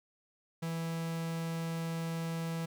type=tone; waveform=45% pulse; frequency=164.81 Hz; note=E3; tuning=in tune; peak=-34 dBFS; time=0.62-2.66 s; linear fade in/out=10 ms; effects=12-bit

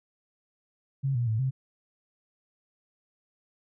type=tone with pitch steps; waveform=sine; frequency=136.3 / 120.3 / 110.2 / 131.9 Hz; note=C#3 / B2 / A2 / C3; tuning=-29 / -45 / +3 / +14 cents; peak=-24 dBFS; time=1.03-1.51 s; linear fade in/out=20 ms; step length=120 ms; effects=none

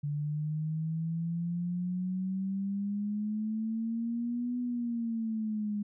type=exponential two-way sweep; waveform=sine; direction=up then down; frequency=144.9 to 246.9 to 205.1 Hz; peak=-30 dBFS; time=0.03-5.83 s; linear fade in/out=10 ms; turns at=4.59 s; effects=none

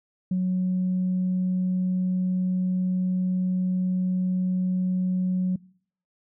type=tone; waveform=sine; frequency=183.8 Hz; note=F#3; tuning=11 cents flat; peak=-20 dBFS; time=0.31-5.56 s; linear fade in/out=5 ms; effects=noise-tail reverb RT60 0.6 s tail -24 dB re dry + tanh soft clip ceiling -18 dBFS

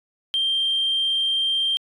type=tone; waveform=sine; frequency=3169 Hz; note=G7; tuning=18 cents sharp; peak=-18 dBFS; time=0.34-1.77 s; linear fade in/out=0 ms; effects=tanh soft clip ceiling -15 dBFS

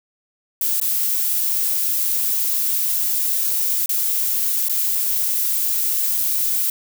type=noise with dropouts; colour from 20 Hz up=violet; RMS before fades=-20 dBFS; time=0.61-6.7 s; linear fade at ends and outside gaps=2 ms; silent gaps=0.801-0.814 / 3.86-3.892 / 4.685-4.695 s; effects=none

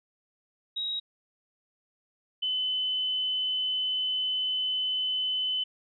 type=tone pair in turn; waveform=sine; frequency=3813 / 3026 Hz; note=A#7 / F#7; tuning=+38 / +38 cents; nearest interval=major third; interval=400 cents; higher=first; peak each=-29 / -26 dBFS; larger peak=second; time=0.76-1 / 2.42-5.64 s; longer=second; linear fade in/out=10 ms; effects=none

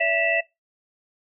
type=tone cluster; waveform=sine; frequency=572 / 666 / 1958 / 2638 / 2744 Hz; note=D5 / E5 / B6 / E7 / F7; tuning=-46 / +18 / -15 / +1 / -31 cents; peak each=-31 / -23 / -23 / -25 / -32 dBFS; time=0-0.41 s; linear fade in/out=10 ms; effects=noise-tail reverb RT60 0.2 s tail -21 dB re dry

